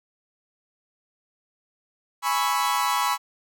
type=chord; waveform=40% pulse; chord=C# minor seventh; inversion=second; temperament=equal; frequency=830.6 / 987.8 / 1108.7 / 1318.5 Hz; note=G#5 / B5 / C#6 / E6; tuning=0 / 0 / 0 / 0 cents; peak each=-28 / -24 / -26 / -29 dBFS; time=2.22-3.18 s; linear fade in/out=50 ms; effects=none